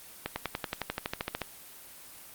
accelerating click train, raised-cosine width 0.3 ms, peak -14 dBFS, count 15, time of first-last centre 0.26-1.417 s, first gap 100 ms, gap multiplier 0.97, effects white hiss -49 dBFS RMS until 2.34 s + Opus 24 kbps

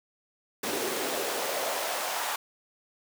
pink noise with high-pass filter sweep, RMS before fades -31 dBFS, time 0.63-2.36 s, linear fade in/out 5 ms, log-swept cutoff 310 to 870 Hz, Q 2.3, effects none

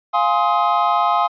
triangle chord, F minor seventh, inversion none, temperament equal with one note detuned, 698.5 / 830.6 / 1046.5 / 1263.3 Hz, F5 / Ab5 / C6 / Eb6, 0 / 0 / 0 / +26 cents, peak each -18 dBFS, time 0.13-1.28 s, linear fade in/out 20 ms, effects resampled to 11025 Hz

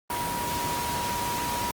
sine tone in noise, 961 Hz, B5, 48 cents flat, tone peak -29 dBFS, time 0.1-1.71 s, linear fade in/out 2 ms, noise pink, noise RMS -31 dBFS, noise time 0.1-1.71 s, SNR -1 dB, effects high-pass 80 Hz 12 dB/octave + Opus 24 kbps

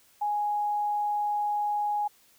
sine tone, 830.6 Hz, G#5, in tune, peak -25 dBFS, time 0.21-2.08 s, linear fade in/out 10 ms, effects white hiss -61 dBFS RMS until 2.38 s

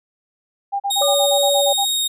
sine tone bursts, 799 Hz, G5, 33 cents sharp, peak -18 dBFS, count 10, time 0.72-1.853 s, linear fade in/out 20 ms, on 80 ms, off 37 ms
sawtooth tone with vibrato, 3729 Hz, A#7, in tune, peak -15 dBFS, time 0.9-2.08 s, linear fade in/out 10 ms, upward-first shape triangle, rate 2.3 Hz, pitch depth 8 cents each way
sine tone, 567 Hz, C#5, 39 cents sharp, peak -16 dBFS, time 1.01-1.73 s, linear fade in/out 5 ms
sine tone with exponential decay, 1200 Hz, D6, 37 cents sharp, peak -24 dBFS, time 1.02-1.71 s, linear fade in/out 0 ms, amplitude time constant 150 ms
effects none

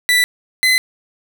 30% pulse tone pair in turn, 1975.5 / 2033 Hz, B6 / B6, 0 / +50 cents, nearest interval unison, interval 50 cents, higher second, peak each -8 dBFS, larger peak neither, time 0.09-0.24 / 0.63-0.78 s, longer neither, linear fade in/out 0 ms, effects 8-bit

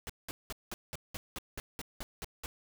pink noise bursts, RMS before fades -40 dBFS, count 12, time 0.07-2.46 s, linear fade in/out 0 ms, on 25 ms, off 190 ms, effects none

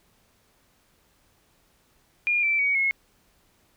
sine tone with pitch steps, 2419 / 2334 / 2252 / 2173 Hz, D#7 / D7 / C#7 / C#7, -49 / -11 / +27 / -35 cents, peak -20 dBFS, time 2.27-2.91 s, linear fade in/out 0 ms, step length 160 ms, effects pink hiss -64 dBFS RMS until 3.76 s

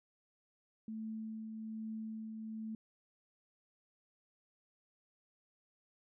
sine tone with tremolo, 220 Hz, A3, in tune, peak -39 dBFS, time 0.88-2.75 s, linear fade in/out 2 ms, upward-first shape triangle, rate 1.2 Hz, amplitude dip 35%, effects none

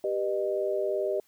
sine chord, G augmented, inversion none, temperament just, 392 / 490 / 612.5 Hz, G4 / B4 / D#5, 0 / -14 / -27 cents, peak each -29 / -34 / -29 dBFS, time 0.04-1.2 s, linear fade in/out 2 ms, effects white hiss -66 dBFS RMS until 1.27 s

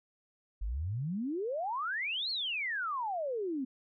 sine exponential two-way sweep, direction up then down, 45.42 to 4413 to 249.7 Hz, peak -32 dBFS, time 0.61-3.65 s, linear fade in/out 10 ms, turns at 2.3 s, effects none

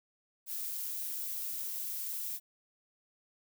violet noise, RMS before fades -38 dBFS, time 0.46-2.4 s, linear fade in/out 50 ms, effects none

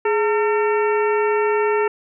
harmonic tone with a mistuned harmonic, 452.8 Hz, A4, 50 cents sharp, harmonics 1 / 2 / 3 / 4 / 5 / 6, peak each -17 / -23 / -27 / -29 / -31 / -33 dBFS, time 0.05-1.88 s, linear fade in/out 5 ms, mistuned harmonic 1, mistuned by -130 cents, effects none

